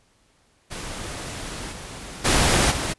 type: noise with level steps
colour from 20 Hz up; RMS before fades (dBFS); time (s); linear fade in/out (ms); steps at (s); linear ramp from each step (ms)
pink; -33 / -37 / -18 / -26; 0.7-2.94; 20; 1.71 / 2.24 / 2.7; 20
effects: pink hiss -62 dBFS RMS until 2.98 s + resampled to 24000 Hz